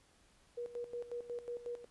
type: tone with tremolo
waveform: sine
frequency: 480 Hz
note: B4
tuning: 49 cents flat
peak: -38 dBFS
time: 0.57-1.85 s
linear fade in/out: 10 ms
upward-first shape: square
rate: 5.5 Hz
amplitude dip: 75%
effects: pink hiss -68 dBFS RMS until 1.9 s + resampled to 24000 Hz